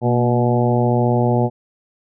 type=harmonic tone with a mistuned harmonic; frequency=121.8 Hz; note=B2; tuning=24 cents flat; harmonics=1 / 2 / 3 / 4 / 5 / 6 / 7; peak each=-17 / -20 / -22 / -23 / -24 / -25 / -25 dBFS; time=0.01-1.5 s; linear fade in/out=50 ms; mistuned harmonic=2; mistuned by=-47 cents; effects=none